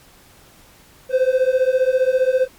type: beating tone pair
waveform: triangle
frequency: 509 / 524 Hz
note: C5 / C5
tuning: -48 / +2 cents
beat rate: 15 Hz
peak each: -15 dBFS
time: 1.09-2.48 s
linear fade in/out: 50 ms
effects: pink hiss -49 dBFS RMS until 2.58 s + MP3 96 kbps